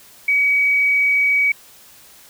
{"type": "tone", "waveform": "sine", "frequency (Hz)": 2267, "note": "C#7", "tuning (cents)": 38, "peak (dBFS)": -13, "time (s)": [0.28, 1.52], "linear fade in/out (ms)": 5, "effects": ["white hiss -46 dBFS RMS until 2.29 s"]}